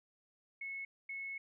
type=tone bursts at uneven times; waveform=sine; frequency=2192 Hz; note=C#7; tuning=20 cents flat; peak=-40 dBFS; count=2; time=0.61-0.85 / 1.09-1.38 s; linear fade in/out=5 ms; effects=none